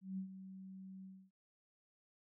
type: tone with ADSR envelope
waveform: sine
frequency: 190 Hz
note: F#3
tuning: 46 cents sharp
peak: -38 dBFS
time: 0.01-1.31 s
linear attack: 170 ms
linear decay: 94 ms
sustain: -11 dB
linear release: 270 ms
effects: none